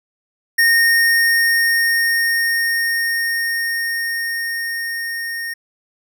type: tone with level ramp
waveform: square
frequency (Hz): 1845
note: A#6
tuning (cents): -18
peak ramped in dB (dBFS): -11 to -24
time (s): 0.58-5.54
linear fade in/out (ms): 10
effects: none